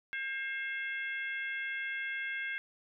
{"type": "harmonic tone with a mistuned harmonic", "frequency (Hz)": 534, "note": "C5", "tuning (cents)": 35, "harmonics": [3, 4, 5, 6], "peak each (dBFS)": [-37, -38, -46, -50], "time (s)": [0.13, 2.58], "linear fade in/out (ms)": 0, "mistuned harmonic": 6, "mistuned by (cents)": 68, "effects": []}